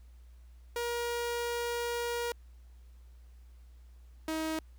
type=tone pair in turn; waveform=sawtooth; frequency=475.2 / 317.2 Hz; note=A#4 / D#4; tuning=+33 / +33 cents; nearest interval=perfect fifth; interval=700 cents; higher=first; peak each=-28 dBFS; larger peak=neither; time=0.76-2.32 / 4.28-4.59 s; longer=first; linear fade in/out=2 ms; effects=added 60 Hz sine -51 dBFS peak until 4.78 s + pink hiss -71 dBFS RMS until 4.78 s